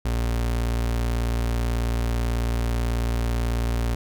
35% pulse tone, 58.27 Hz, A#1, in tune, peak -20 dBFS, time 0.05-3.95 s, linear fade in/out 5 ms, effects none

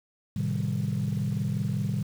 sine chord, A half-diminished seventh, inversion none, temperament equal, 110 / 130.81 / 155.56 / 196 Hz, A2 / C3 / Eb3 / G3, 0 / 0 / 0 / 0 cents, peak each -30 dBFS, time 0.36-2.03 s, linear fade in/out 5 ms, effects tanh soft clip ceiling -20 dBFS + 8-bit

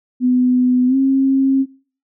sine tone with pitch glide, 250.7 to 268.7 Hz, B3 to C4, +26 to +46 cents, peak -11 dBFS, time 0.2-1.66 s, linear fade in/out 50 ms, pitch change +120 cents, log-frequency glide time 0.87-0.96 s, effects noise-tail reverb RT60 0.4 s tail -20 dB re dry

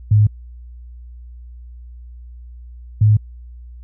sine tone pair in turn, 105.5 / 106.73 Hz, G#2 / G#2, +28 / +48 cents, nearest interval unison, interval 20 cents, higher second, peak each -8 dBFS, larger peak neither, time 0.11-0.27 / 3.01-3.17 s, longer neither, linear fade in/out 5 ms, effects added 60 Hz sine -34 dBFS peak until 3.83 s

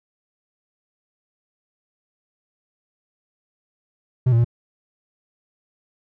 triangle tone with pitch steps, 127 / 115.9 / 118.5 Hz, B2 / A#2 / A#2, +49 / -10 / +29 cents, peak -11 dBFS, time 4.26-4.446 s, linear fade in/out 10 ms, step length 62 ms, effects none

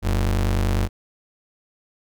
square ring-modulated tone, 66.8 Hz, C2, 36 cents sharp, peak -16 dBFS, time 0.02-0.89 s, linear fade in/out 50 ms, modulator 25 Hz, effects none

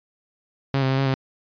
sawtooth tone with pitch steps, 136.7 / 132.3 / 133.5 / 136.4 / 132.9 Hz, C#3 / C3 / C3 / C#3 / C3, -24 / +20 / +35 / -28 / +27 cents, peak -15 dBFS, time 0.74-1.14 s, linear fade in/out 0 ms, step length 80 ms, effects resampled to 11025 Hz

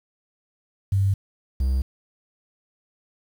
sine / triangle tone pair in turn, 98 / 65.41 Hz, G2 / C2, 0 / 0 cents, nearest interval perfect fifth, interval 700 cents, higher first, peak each -17 dBFS, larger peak neither, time 0.92-1.14 / 1.6-1.82 s, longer neither, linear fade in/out 5 ms, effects 8-bit

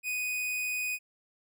45% pulse tone, 2489 Hz, D#7, in tune, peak -30 dBFS, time 0.03-0.99 s, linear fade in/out 50 ms, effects none

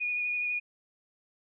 sine tone with vibrato, 2454 Hz, D#7, 25 cents flat, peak -28 dBFS, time 0-0.6 s, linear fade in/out 20 ms, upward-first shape square, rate 12 Hz, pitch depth 10 cents each way, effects none

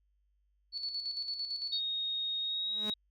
sine tone with tremolo, 4435 Hz, C#8, in tune, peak -33 dBFS, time 0.72-1.81 s, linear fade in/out 50 ms, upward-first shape square, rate 8.9 Hz, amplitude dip 50%
sine tone with pitch glide, 3729 to 3805 Hz, A#7 to A#7, 0 to +35 cents, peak -32 dBFS, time 1.72-2.94 s, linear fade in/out 5 ms, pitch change +35 cents, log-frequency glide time 2.4-2.72 s
sawtooth tone with exponential growth, 211.8 Hz, G#3, 34 cents sharp, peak -31 dBFS, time 2.64-2.9 s, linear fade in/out 0 ms, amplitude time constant 55 ms
effects added 50 Hz sine -70 dBFS peak until 3.1 s

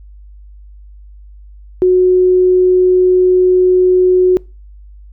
sine tone, 366.5 Hz, F#4, 16 cents flat, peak -6 dBFS, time 1.82-4.37 s, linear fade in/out 0 ms, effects noise-tail reverb RT60 0.3 s tail -25 dB re dry + added 50 Hz sine -34 dBFS peak until 5.12 s

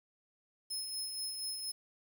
25% pulse tone with tremolo, 5180 Hz, E8, 31 cents flat, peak -31 dBFS, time 0.7-1.72 s, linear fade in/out 10 ms, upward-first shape sine, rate 4.2 Hz, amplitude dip 40%, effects 10-bit

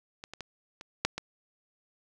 clicks, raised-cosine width 0.2 ms, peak -24 / -24 / -21 / -26 / -7 / -17 dBFS, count 6, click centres 0.239 / 0.336 / 0.407 / 0.811 / 1.05 / 1.18 s, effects none

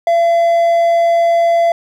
triangle tone, 678 Hz, E5, 49 cents sharp, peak -7 dBFS, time 0.07-1.72 s, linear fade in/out 2 ms, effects none

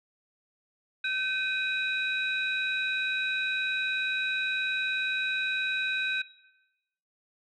sine tone cluster, 1537 / 2495 / 3844 Hz, G6 / D#7 / B7, -35 / +4 / -48 cents, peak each -30 / -31 / -34 dBFS, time 1.04-6.22 s, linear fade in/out 5 ms, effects noise-tail reverb RT60 0.9 s tail -17 dB re dry + tanh soft clip ceiling -18 dBFS

